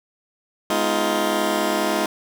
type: chord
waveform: 15% pulse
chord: F half-diminished seventh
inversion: first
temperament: just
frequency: 209.5 / 251.4 / 314.3 / 349.2 Hz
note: Ab3 / Cb4 / Eb4 / F4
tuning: +15 / +31 / +18 / 0 cents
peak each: -19 / -23 / -18 / -18 dBFS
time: 0.7-2.06 s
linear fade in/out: 2 ms
effects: none